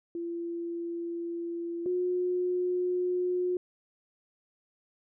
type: tone pair in turn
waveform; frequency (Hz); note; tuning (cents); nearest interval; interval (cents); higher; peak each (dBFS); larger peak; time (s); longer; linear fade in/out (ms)
sine; 340.3 / 360.5; F4 / F#4; -45 / -45; minor second; 100; second; -32 / -26; second; 0.15-1.86 / 1.86-3.57; neither; 2
effects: none